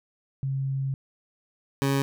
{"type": "tone pair in turn", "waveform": ["sine", "20% pulse"], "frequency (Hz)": [135.3, 137.74], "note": ["C#3", "C#3"], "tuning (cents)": [-42, -11], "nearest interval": "unison", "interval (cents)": 31, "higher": "second", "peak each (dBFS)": [-25, -17], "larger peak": "second", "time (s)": [[0.43, 0.94], [1.82, 2.02]], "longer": "first", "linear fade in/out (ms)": 0, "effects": []}